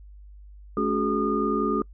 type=tone cluster; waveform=sine; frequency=215 / 281 / 371.1 / 421.7 / 1220 Hz; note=A3 / C#4 / F#4 / G#4 / D#6; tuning=-40 / +24 / +5 / +26 / -34 cents; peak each=-28 dBFS; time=0.77-1.82 s; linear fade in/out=2 ms; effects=noise-tail reverb RT60 0.1 s tail -26 dB re dry + added 50 Hz sine -43 dBFS peak until 1.93 s